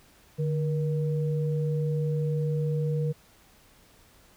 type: tone pair together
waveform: sine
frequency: 150 / 476.2 Hz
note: D3 / A#4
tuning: +37 / +37 cents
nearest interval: octave + minor sixth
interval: 2000 cents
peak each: -25 / -32 dBFS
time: 0.38-3.13 s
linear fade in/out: 20 ms
effects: pink hiss -58 dBFS RMS until 4.36 s